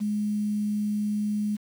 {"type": "tone with quantisation", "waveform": "sine", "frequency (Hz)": 209.1, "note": "G#3", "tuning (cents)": 12, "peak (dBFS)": -24, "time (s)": [0, 1.57], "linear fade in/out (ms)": 20, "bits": 8, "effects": []}